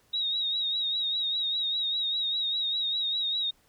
sine tone with vibrato, 3784 Hz, A#7, 25 cents sharp, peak -26 dBFS, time 0.13-3.51 s, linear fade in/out 10 ms, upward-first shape triangle, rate 5 Hz, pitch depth 65 cents each way, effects pink hiss -65 dBFS RMS until 3.68 s

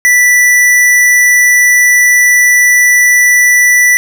square tone, 1971 Hz, B6, 4 cents flat, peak -5 dBFS, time 0.05-3.97 s, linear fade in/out 0 ms, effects none

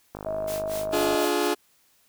click train, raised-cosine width 1 ms, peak -21 dBFS, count 52, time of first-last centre 0.15-1.146 s, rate 51.2 Hz
sine tone with vibrato, 635 Hz, D#5, 35 cents sharp, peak -27 dBFS, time 0.26-1.25 s, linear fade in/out 2 ms, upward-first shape triangle, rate 2.9 Hz, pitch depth 8 cents each way
white noise with tremolo, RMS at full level -36 dBFS, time 0.47-1.48 s, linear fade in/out 10 ms, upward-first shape sine, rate 4.2 Hz, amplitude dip 100%
sawtooth chord, D diminished, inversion none, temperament just, 293.7 / 352.4 / 422.9 Hz, D4 / F4 / Ab4, 0 / +16 / +31 cents, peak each -24 / -22 / -22 dBFS, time 0.92-1.55 s, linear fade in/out 20 ms
effects white hiss -63 dBFS RMS until 2.08 s

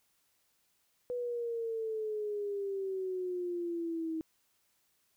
sine exponential sweep, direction down, 493.9 to 318.3 Hz, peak -33 dBFS, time 1.1-4.21 s, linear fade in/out 0 ms, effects white hiss -74 dBFS RMS until 5.16 s

